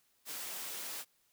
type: high-pass noise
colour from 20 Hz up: white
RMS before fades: -42 dBFS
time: 0.25-1.05 s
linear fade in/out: 50 ms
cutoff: 240 Hz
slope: 12 dB/octave
effects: white hiss -73 dBFS RMS until 1.32 s